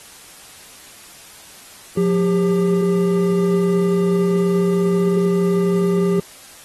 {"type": "tone pair together", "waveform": "triangle", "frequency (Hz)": [177.8, 399.1], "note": ["F3", "G4"], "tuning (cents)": [31, 31], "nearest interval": "octave + major second", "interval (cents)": 1400, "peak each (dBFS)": -15, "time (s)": [1.97, 6.2], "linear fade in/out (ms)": 5, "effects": ["white hiss -42 dBFS RMS until 6.64 s", "AAC 32 kbps"]}